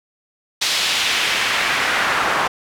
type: noise with band-pass filter sweep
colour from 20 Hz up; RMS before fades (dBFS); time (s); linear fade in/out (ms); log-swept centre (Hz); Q
pink; -19; 0.61-2.48; 10; 4000 to 1200; 1.3
effects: none